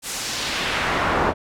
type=noise with band-pass filter sweep; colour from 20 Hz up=brown; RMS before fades=-23 dBFS; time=0.02-1.34 s; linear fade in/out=50 ms; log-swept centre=9500 to 830 Hz; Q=1; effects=none